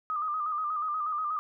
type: tone with vibrato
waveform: sine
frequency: 1227 Hz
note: D#6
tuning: 25 cents flat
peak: -28 dBFS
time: 0.1-1.39 s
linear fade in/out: 0 ms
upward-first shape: square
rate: 8.3 Hz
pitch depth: 49 cents each way
effects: none